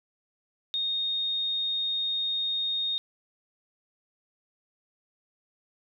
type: tone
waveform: sine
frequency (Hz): 3700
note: A#7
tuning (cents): -14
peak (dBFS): -26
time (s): 0.74-2.98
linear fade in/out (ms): 0
effects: none

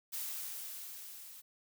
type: noise with level ramp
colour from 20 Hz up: blue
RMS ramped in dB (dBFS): -39 to -52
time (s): 0.12-1.42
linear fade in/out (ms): 20
effects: none

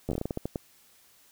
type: slowing click train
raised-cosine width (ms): 2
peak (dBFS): -17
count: 12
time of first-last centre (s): 0.09-0.558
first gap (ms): 11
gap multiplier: 1.25
effects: white hiss -60 dBFS RMS until 1.31 s

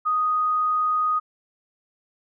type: tone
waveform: sine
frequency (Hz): 1244.5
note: D#6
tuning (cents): 0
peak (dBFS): -19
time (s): 0.05-1.2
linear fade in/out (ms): 20
effects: none

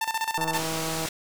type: tone with tremolo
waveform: sawtooth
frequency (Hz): 892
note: A5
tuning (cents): +23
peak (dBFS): -20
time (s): 0.01-0.61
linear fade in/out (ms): 5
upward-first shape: square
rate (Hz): 15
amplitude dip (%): 75
type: click train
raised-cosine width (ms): 1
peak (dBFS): -19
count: 110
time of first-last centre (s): 0.38-1.057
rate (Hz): 161
type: low-pass noise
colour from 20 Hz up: white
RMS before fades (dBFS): -33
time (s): 0.53-1.09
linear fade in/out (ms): 5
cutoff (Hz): 8100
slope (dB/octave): 12
effects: none

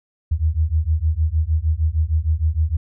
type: beating tone pair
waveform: sine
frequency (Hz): 75.9 / 82.4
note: D#2 / E2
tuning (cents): -42 / 0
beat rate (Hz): 6.5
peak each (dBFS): -19 / -19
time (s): 0.31-2.77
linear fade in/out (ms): 10
effects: none

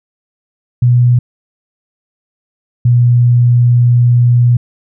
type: tone pair in turn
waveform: sine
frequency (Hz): 122.4 / 121.27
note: B2 / B2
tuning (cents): -15 / -31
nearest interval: unison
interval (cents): 16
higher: first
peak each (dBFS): -5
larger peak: neither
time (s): 0.82-1.19 / 2.85-4.57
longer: second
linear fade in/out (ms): 5
effects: none

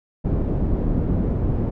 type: low-pass noise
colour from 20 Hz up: pink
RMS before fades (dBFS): -21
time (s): 0.24-1.71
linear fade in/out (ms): 20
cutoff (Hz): 350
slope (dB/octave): 12
effects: none

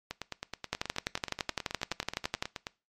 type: two click trains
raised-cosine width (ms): 0.2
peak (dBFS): -18 / -12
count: 25 / 21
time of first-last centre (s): 0.11-2.669 / 0.73-2.425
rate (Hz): 9.38 / 11.8
effects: noise-tail reverb RT60 0.3 s tail -21 dB re dry + MP3 64 kbps

